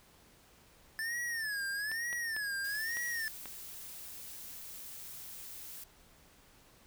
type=tone with vibrato; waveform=square; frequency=1750 Hz; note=A6; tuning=10 cents flat; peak=-35 dBFS; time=0.99-3.28 s; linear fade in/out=0 ms; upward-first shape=sine; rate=1.1 Hz; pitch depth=160 cents each way
type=clicks; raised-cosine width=0.3 ms; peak=-29 dBFS; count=5; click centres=1.916 / 2.129 / 2.365 / 2.97 / 3.457 s
type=noise; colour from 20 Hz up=blue; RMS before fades=-47 dBFS; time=2.64-5.84 s; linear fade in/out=5 ms
effects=pink hiss -62 dBFS RMS until 6.86 s